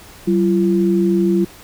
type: tone pair together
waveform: sine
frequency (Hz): 190.78 / 341.6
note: G3 / F4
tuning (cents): -47 / -38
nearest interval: minor seventh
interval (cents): 1009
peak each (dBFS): -15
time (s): 0.27-1.45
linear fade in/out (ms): 10
effects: pink hiss -41 dBFS RMS until 1.63 s